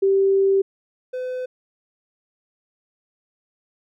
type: tone pair in turn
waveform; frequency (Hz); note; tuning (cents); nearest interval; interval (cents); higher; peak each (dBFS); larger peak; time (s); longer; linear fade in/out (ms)
sine / triangle; 390 / 507.1; G4 / B4; -9 / +46; perfect fourth; 455; second; -14 / -23; first; 0.02-0.62 / 1.13-1.46; first; 10
effects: none